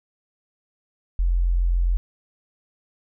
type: tone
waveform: sine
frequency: 43.65 Hz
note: F1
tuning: in tune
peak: -17 dBFS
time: 1.19-1.97 s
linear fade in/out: 0 ms
effects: none